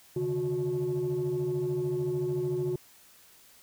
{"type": "tone cluster", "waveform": "sine", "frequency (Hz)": [135.8, 149.3, 363.9], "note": ["C#3", "D3", "F#4"], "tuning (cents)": [-35, 29, -29], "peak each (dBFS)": [-34, -34, -27], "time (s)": [0.16, 2.76], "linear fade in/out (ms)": 5, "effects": ["tanh soft clip ceiling -23 dBFS", "white hiss -57 dBFS RMS until 3.62 s"]}